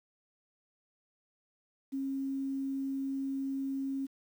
sine tone with quantisation, 271.1 Hz, C#4, 38 cents flat, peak -32 dBFS, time 1.92-4.07 s, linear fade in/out 20 ms, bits 10, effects none

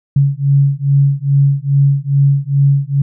sine beating tone pair, 138.59 / 140.99 Hz, C#3 / C#3, 0 / +30 cents, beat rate 2.4 Hz, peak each -12 dBFS, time 0.16-3.02 s, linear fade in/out 5 ms, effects none

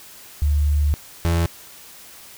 sine / 35% pulse tone pair in turn, 73.42 / 84.33 Hz, D2 / E2, 0 / +40 cents, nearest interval major second, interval 240 cents, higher second, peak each -15 dBFS, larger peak neither, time 0.42-0.94 / 1.25-1.46 s, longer first, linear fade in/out 0 ms, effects white hiss -43 dBFS RMS until 2.37 s

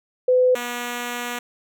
sine / 5% pulse tone pair in turn, 505 / 242.1 Hz, B4 / B3, +39 / -34 cents, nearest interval octave + minor second, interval 1273 cents, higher first, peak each -13 / -15 dBFS, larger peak first, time 0.28-0.55 / 0.55-1.39 s, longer second, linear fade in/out 5 ms, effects none

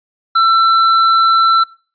triangle tone with tanh clipping, 1340 Hz, E6, 28 cents sharp, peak -10 dBFS, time 0.35-1.64 s, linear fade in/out 10 ms, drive 18 dB, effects noise-tail reverb RT60 0.4 s tail -23 dB re dry + resampled to 11025 Hz

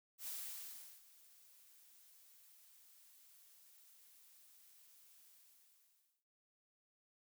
blue noise with ADSR envelope, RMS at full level -45 dBFS, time 0.18-6.25 s, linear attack 90 ms, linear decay 740 ms, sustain -20 dB, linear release 1000 ms, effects none

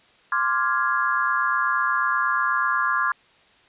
sine chord, D half-diminished seventh, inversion third, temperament equal, 1046.5 / 1174.7 / 1396.9 / 1661.2 Hz, C6 / D6 / F6 / Ab6, 0 / 0 / 0 / 0 cents, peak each -25 dBFS, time 0.32-3.12 s, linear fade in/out 2 ms, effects white hiss -56 dBFS RMS until 3.68 s + resampled to 8000 Hz

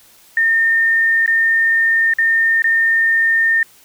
sine tone with dropouts, 1819 Hz, A#6, 43 cents flat, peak -11 dBFS, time 0.37-3.63 s, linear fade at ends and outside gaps 2 ms, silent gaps 1.262-1.277 / 2.137-2.185 / 2.621-2.642 s, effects white hiss -48 dBFS RMS until 3.84 s

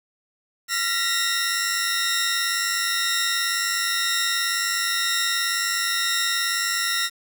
sawtooth tone cluster, 1377 / 1866 / 1965 / 3731 / 5430 Hz, F6 / A#6 / B6 / A#7 / F8, -25 / +1 / -9 / +1 / -50 cents, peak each -25 dBFS, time 0.68-7.1 s, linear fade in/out 50 ms, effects 8-bit

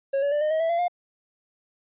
triangle tone with pitch steps, 548 / 568.3 / 589.4 / 611.2 / 633.9 / 657.4 / 681.7 / 707 Hz, C#5 / C#5 / D5 / D#5 / D#5 / E5 / F5 / F5, -20 / +43 / +6 / -31 / +32 / -5 / -42 / +21 cents, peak -19 dBFS, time 0.13-0.882 s, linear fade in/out 10 ms, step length 94 ms, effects resampled to 8000 Hz

